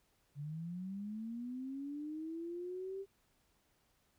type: linear sweep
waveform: sine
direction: up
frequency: 139.8 to 395.5 Hz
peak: -40 dBFS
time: 0.35-3.06 s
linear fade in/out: 50 ms
effects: pink hiss -75 dBFS RMS until 4.18 s